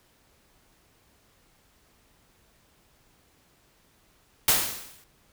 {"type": "noise with exponential decay", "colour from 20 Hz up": "white", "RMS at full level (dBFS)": -18, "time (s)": [4.48, 5.04], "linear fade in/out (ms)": 2, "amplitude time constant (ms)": 120, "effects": ["pink hiss -63 dBFS RMS until 5.32 s"]}